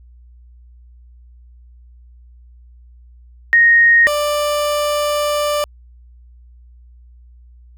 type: tone pair in turn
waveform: sine / 30% pulse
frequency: 1864 / 590.2 Hz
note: A#6 / D5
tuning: -1 / +8 cents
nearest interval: octave + minor sixth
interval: 1991 cents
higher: first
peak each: -7 / -13 dBFS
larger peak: first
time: 3.53-4.07 / 4.07-5.64 s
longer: second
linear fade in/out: 0 ms
effects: added 60 Hz sine -41 dBFS peak until 7.77 s